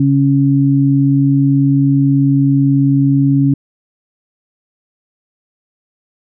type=tone pair together; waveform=sine; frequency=138.59 / 276.9 Hz; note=C#3 / C#4; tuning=0 / -2 cents; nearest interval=octave; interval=1198 cents; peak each=-11 dBFS; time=0-3.54 s; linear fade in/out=5 ms; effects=none